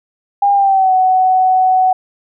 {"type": "tone with pitch glide", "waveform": "sine", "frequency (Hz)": [805, 746.8], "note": ["G5", "F#5"], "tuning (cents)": [46, 16], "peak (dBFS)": -8, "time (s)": [0.42, 1.93], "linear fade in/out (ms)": 5, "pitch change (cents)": -130, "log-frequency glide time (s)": [0.53, 0.93], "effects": []}